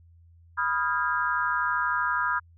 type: chord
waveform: sine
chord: F half-diminished seventh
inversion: second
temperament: equal with one note detuned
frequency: 987.8 / 1244.5 / 1396.9 / 1628 Hz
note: Cb6 / Eb6 / F6 / Ab6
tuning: 0 / 0 / 0 / -35 cents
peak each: -29 dBFS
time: 0.57-2.4 s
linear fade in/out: 20 ms
effects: added 84 Hz sine -52 dBFS peak until 2.57 s